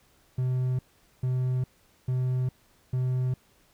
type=tone bursts; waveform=triangle; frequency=127.5 Hz; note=C3; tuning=44 cents flat; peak=-22 dBFS; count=4; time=0.38-3.34 s; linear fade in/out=5 ms; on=410 ms; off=440 ms; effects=pink hiss -63 dBFS RMS until 3.73 s